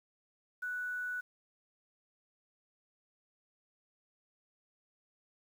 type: tone with quantisation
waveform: sine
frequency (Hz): 1480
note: F#6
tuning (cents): 0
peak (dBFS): -35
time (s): 0.62-1.21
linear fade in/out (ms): 10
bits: 10
effects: none